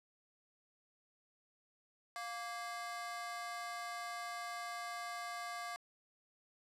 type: ring-modulated tone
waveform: 30% pulse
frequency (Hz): 932.3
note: A#5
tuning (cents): 0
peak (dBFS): -36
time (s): 2.16-5.76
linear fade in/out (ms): 0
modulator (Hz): 229
effects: low-pass 11000 Hz 12 dB/octave